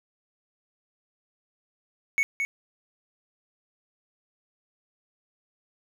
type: tone with echo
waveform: triangle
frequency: 2217 Hz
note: C#7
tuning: in tune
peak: -18 dBFS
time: 2.18-2.23 s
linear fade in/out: 0 ms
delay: 220 ms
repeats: 1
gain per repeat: -5 dB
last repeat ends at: 2.45 s
effects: none